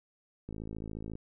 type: click train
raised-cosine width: 3 ms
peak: -28 dBFS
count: 37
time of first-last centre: 0.49-1.154 s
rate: 54.2 Hz
effects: none